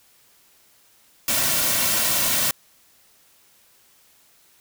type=noise with comb filter; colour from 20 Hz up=white; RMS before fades=-21 dBFS; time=1.28-2.51 s; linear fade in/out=2 ms; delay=2.4 ms; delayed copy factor=-0.5; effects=white hiss -57 dBFS RMS until 4.6 s